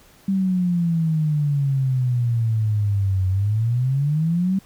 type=exponential two-way sweep; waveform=sine; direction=down then up; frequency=196 to 92.5 to 196 Hz; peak=-17 dBFS; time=0.28-4.59 s; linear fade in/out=5 ms; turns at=3.28 s; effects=pink hiss -52 dBFS RMS until 4.65 s